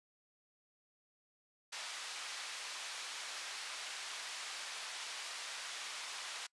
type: band-pass noise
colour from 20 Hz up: white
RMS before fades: -45 dBFS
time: 1.72-6.47 s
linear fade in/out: 10 ms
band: 860 to 5200 Hz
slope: 12 dB/octave
effects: noise-tail reverb RT60 0.1 s tail -25 dB re dry + resampled to 24000 Hz